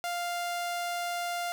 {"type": "tone", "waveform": "sawtooth", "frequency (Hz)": 698.5, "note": "F5", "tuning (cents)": 0, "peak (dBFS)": -27, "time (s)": [0.04, 1.52], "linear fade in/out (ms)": 0, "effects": []}